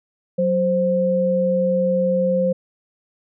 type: tone pair together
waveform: sine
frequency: 185 / 523.3 Hz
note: F#3 / C5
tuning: 0 / 0 cents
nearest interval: octave + tritone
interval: 1800 cents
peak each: -21 / -17 dBFS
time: 0.38-2.53 s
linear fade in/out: 10 ms
effects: none